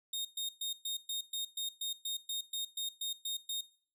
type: tone bursts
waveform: sawtooth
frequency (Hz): 3700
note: A#7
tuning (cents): -14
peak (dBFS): -32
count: 15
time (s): 0.13-3.61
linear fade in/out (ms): 5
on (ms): 120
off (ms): 120
effects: noise-tail reverb RT60 0.5 s tail -21 dB re dry